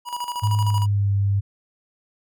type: tone with tremolo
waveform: square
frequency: 970 Hz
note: B5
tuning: 31 cents flat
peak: -25 dBFS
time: 0.05-0.87 s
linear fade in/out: 50 ms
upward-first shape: square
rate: 13 Hz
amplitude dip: 65%
type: tone with pitch glide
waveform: sine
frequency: 105.2 to 99.64 Hz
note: G#2 to G2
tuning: +23 to +29 cents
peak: -17 dBFS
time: 0.42-1.41 s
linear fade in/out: 20 ms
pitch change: -94 cents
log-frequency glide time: 0.6-1.09 s
effects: none